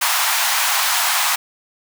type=high-pass noise; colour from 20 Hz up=pink; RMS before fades=-18 dBFS; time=0.01-1.36 s; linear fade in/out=10 ms; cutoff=750 Hz; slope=48 dB/octave; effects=none